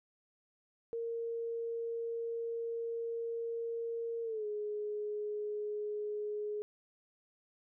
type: tone with pitch glide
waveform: sine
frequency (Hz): 462.4 to 419.2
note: A#4 to G#4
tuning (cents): -14 to +16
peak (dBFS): -35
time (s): 0.93-6.62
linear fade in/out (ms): 0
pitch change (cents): -170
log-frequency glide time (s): 4.23-4.46
effects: none